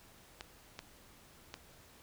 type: clicks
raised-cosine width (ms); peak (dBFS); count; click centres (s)
0.2; -25; 3; 0.409 / 0.791 / 1.541
effects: pink hiss -60 dBFS RMS until 2.02 s